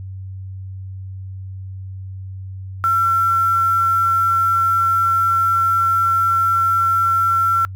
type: tone with quantisation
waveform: sine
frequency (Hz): 1352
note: E6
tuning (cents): +43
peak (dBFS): -13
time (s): 2.84-7.65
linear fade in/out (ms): 0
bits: 6
effects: noise-tail reverb RT60 0.1 s tail -26 dB re dry + added 95 Hz sine -28 dBFS peak until 7.75 s